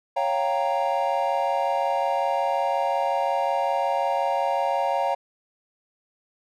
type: chord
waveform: triangle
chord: G half-diminished seventh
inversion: second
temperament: equal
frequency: 554.4 / 698.5 / 784 / 932.3 Hz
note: Db5 / F5 / G5 / Bb5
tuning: 0 / 0 / 0 / 0 cents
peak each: -25 dBFS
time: 0.16-5.15 s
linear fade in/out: 10 ms
effects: none